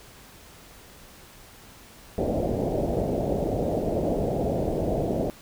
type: low-pass noise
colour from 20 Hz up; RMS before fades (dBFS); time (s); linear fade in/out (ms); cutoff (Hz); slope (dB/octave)
white; -26; 2.18-5.3; 0; 680; 48
effects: pink hiss -49 dBFS RMS until 5.41 s